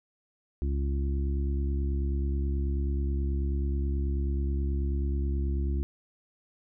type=harmonic tone; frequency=69.3 Hz; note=C#2; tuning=in tune; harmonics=1 / 2 / 3 / 4 / 5; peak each=-26 / -39 / -40 / -41 / -40 dBFS; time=0.62-5.83 s; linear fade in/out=0 ms; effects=none